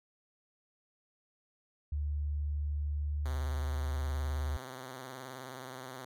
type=tone with pitch glide; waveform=sine; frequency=73.42 to 73.89 Hz; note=D2 to D2; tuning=0 to +11 cents; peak=-31 dBFS; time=1.92-4.57 s; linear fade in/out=5 ms; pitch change=+11 cents; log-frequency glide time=2.96-3.25 s
type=tone with vibrato; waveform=5% pulse; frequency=129.5 Hz; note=C3; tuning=17 cents flat; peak=-32 dBFS; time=3.25-6.05 s; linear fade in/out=5 ms; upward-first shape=sine; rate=19 Hz; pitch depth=73 cents each way
effects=none